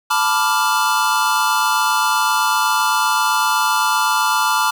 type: chord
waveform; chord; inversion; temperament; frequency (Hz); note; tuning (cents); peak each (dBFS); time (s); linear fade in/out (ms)
square; B half-diminished seventh; third; equal; 880 / 987.8 / 1174.7 / 1396.9; A5 / B5 / D6 / F6; 0 / 0 / 0 / 0; -21; 0.1-4.71; 10
effects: none